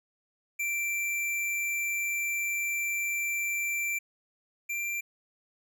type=tone pair in turn; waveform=square; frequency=2349 / 2364 Hz; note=D7 / D7; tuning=0 / +11 cents; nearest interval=unison; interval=11 cents; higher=second; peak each=-29 / -31 dBFS; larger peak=first; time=0.59-3.99 / 4.69-5.01 s; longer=first; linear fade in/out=10 ms; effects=none